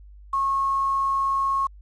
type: tone with quantisation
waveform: sine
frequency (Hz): 1091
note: C#6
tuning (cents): -28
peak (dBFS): -20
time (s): 0.33-1.67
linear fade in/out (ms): 5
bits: 8
effects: added 50 Hz sine -43 dBFS peak until 1.81 s + resampled to 24000 Hz